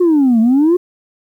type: exponential two-way sweep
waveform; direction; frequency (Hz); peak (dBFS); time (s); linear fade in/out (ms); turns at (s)
sine; down then up; 368.5 to 218.1 to 368.5; -6; 0-0.77; 10; 0.4
effects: tanh soft clip ceiling -6 dBFS + 8-bit